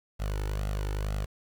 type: tone with flanger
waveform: sawtooth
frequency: 50.8 Hz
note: G#1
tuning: 38 cents flat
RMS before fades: -31 dBFS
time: 0.19-1.26 s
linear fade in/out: 20 ms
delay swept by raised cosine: 1.5 to 2.27 ms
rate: 2.1 Hz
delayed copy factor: +0.75
effects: 9-bit